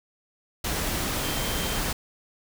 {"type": "tone in noise", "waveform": "sine", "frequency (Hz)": 3143, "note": "G7", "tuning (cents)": 4, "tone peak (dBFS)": -37, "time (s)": [1.23, 1.79], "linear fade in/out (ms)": 5, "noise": "pink", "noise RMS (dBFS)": -28, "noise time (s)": [0.64, 1.93], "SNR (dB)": -12, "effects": []}